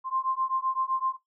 sine beating tone pair, 1047 / 1054.8 Hz, C6 / C6, +1 / +14 cents, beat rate 7.8 Hz, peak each -29 dBFS, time 0.04-1.17 s, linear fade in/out 50 ms, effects noise-tail reverb RT60 0.2 s tail -17 dB re dry

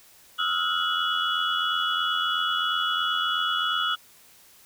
sine tone cluster, 1269 / 1352 / 1440 / 2938 / 3372 Hz, D#6 / E6 / F#6 / F#7 / G#7, +34 / +43 / -47 / -13 / +26 cents, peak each -29 dBFS, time 0.38-3.96 s, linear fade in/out 20 ms, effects tanh soft clip ceiling -13 dBFS + white hiss -54 dBFS RMS until 4.65 s

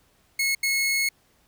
sawtooth tone bursts at uneven times, 2179 Hz, C#7, 30 cents flat, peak -18 dBFS, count 2, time 0.39-0.55 / 0.63-1.09 s, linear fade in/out 5 ms, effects pink hiss -63 dBFS RMS until 1.47 s

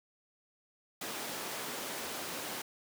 pink high-pass noise, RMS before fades -40 dBFS, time 1.01-2.62 s, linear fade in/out 5 ms, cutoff 290 Hz, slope 12 dB/octave, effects none

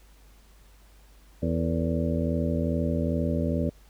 harmonic tone with a mistuned harmonic, 82.41 Hz, E2, in tune, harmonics 1 / 2 / 3 / 4 / 5 / 6 / 7, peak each -29 / -29 / -29 / -35 / -37 / -36 / -33 dBFS, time 1.42-3.7 s, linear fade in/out 10 ms, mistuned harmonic 5, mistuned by +120 cents, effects added 50 Hz sine -52 dBFS peak until 3.89 s + pink hiss -60 dBFS RMS until 3.89 s

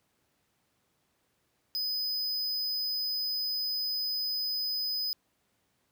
square tone, 5010 Hz, D#8, 11 cents sharp, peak -30 dBFS, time 1.75-5.13 s, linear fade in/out 0 ms, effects pink hiss -74 dBFS RMS until 5.91 s + high-pass 80 Hz 12 dB/octave

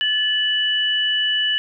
sine tone pair together, 1733.5 / 2960 Hz, A6 / F#7, -26 / 0 cents, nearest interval major sixth, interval 926 cents, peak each -23 / -18 dBFS, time 0.01-1.58 s, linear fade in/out 0 ms, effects none

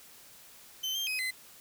35% pulse tone with pitch steps, 3072 / 3177 / 2522 / 2040 Hz, G7 / G7 / D#7 / C7, -36 / +23 / +23 / -44 cents, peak -29 dBFS, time 0.83-1.31 s, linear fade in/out 10 ms, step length 120 ms, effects white hiss -54 dBFS RMS until 1.6 s

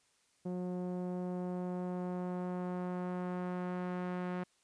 sawtooth tone with low-pass filter sweep, 180.3 Hz, F#3, 45 cents flat, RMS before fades -38 dBFS, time 0.45-4.44 s, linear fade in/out 10 ms, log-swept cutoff 530 to 1800 Hz, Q 0.96, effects white hiss -72 dBFS RMS until 4.63 s + resampled to 22050 Hz

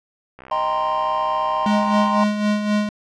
click train, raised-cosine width 0.5 ms, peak -24 dBFS, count 110, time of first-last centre 0.39-2.077 s, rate 64.6 Hz
triangle chord, C minor seventh, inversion first, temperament equal, 622.3 / 784 / 932.3 / 1046.5 Hz, Eb5 / G5 / Bb5 / C6, 0 / 0 / 0 / 0 cents, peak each -24 / -25 / -22 / -20 dBFS, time 0.51-2.24 s, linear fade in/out 5 ms
square tone with tremolo, 209.1 Hz, G#3, 12 cents sharp, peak -16 dBFS, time 1.66-2.89 s, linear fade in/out 2 ms, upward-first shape sine, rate 3.9 Hz, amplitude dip 55%
effects low-pass 5000 Hz 12 dB/octave

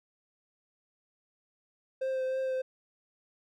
triangle tone with vibrato, 523 Hz, C5, 1 cent flat, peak -27 dBFS, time 2.01-2.62 s, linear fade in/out 10 ms, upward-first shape triangle, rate 3.2 Hz, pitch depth 19 cents each way, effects none

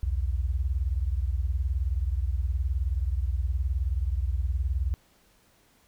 sine beating tone pair, 60.7 / 79.7 Hz, B1 / D#2, -29 / +42 cents, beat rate 19 Hz, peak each -26 / -29 dBFS, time 0.03-4.94 s, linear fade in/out 0 ms, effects pink hiss -63 dBFS RMS until 5.87 s

